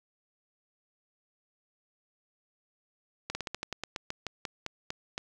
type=slowing click train; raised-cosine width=0.2 ms; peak=-17 dBFS; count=15; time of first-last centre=3.3-5.179 s; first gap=50 ms; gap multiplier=1.14; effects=none